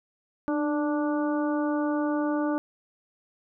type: harmonic tone with a mistuned harmonic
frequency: 293.5 Hz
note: D4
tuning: 1 cent flat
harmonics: 1 / 2 / 3 / 4 / 5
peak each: -25 / -31 / -35 / -37 / -39 dBFS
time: 0.48-2.58 s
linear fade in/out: 0 ms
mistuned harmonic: 1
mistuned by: +37 cents
effects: none